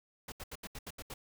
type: noise bursts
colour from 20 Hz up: pink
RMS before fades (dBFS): -44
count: 8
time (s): 0.28-1.14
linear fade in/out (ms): 5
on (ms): 41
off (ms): 76
effects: none